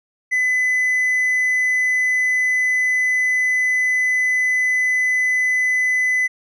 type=tone with hard clipping; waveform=triangle; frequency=2009 Hz; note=B6; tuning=29 cents sharp; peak=-16 dBFS; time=0.31-6.28 s; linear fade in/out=20 ms; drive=5 dB; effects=resampled to 22050 Hz